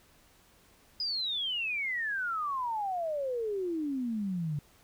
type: exponential sweep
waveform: sine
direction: down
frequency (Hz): 5020 to 142.4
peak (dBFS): -30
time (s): 1-4.59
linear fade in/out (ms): 2
effects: pink hiss -62 dBFS RMS until 4.83 s